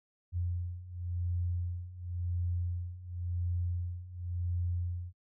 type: beating tone pair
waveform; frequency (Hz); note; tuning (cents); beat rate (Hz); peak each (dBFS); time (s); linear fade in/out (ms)
sine; 87.31 / 88.24; F2 / F2; 0 / +18; 0.93; -37 / -34; 0.32-5.13; 50
effects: noise-tail reverb RT60 0.1 s tail -26 dB re dry